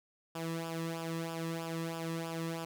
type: tone with flanger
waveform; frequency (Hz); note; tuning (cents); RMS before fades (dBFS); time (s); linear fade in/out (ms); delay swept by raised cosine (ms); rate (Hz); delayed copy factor
sawtooth; 164.8; E3; 0; -38; 0.35-2.65; 5; 0.48 to 1.37; 3.1; -0.7
effects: none